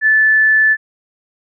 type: tone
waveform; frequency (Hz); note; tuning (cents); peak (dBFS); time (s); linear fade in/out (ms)
sine; 1746; A6; -14; -8; 0.01-0.77; 50
effects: none

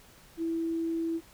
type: tone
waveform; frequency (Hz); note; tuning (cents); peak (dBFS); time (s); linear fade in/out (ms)
sine; 329.6; E4; 0; -28; 0.37-1.21; 50
effects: pink hiss -56 dBFS RMS until 1.33 s

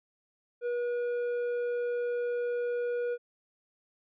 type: tone with tanh clipping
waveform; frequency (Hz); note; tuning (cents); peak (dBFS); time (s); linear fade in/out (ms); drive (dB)
sine; 482.7; B4; -40; -30; 0.61-3.18; 50; 7
effects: none

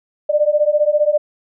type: beating tone pair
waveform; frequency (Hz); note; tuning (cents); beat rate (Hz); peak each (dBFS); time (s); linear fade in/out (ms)
sine; 590 / 605; D5 / D#5; +8 / -49; 15; -15; 0.29-1.18; 10
effects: none

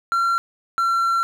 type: tone pair in turn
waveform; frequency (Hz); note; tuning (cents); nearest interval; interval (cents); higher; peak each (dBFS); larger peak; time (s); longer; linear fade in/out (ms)
triangle; 1368 / 1359.3; F6 / F6; -36 / -47; unison; 11; first; -15; neither; 0.12-0.38 / 0.78-1.23; second; 0
effects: none

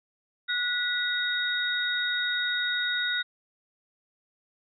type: tone cluster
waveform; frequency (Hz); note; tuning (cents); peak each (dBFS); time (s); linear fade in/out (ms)
sine; 1461 / 1958 / 3752; F#6 / B6 / A#7; -22 / -15 / +11; -28 / -34 / -29; 0.48-3.23; 20
effects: none

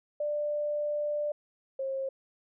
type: tone pair in turn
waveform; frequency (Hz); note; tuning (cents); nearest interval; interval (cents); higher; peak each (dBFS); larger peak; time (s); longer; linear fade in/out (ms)
sine; 592 / 536.6; D5 / C5; +14 / +44; major second; 170; first; -28 / -30; first; 0.2-1.32 / 1.79-2.09; first; 5
effects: none

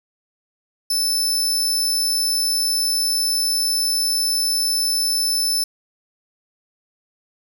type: tone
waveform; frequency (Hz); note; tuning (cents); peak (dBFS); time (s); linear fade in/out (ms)
sawtooth; 5274; E8; 0; -15; 0.9-5.64; 5
effects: 8-bit

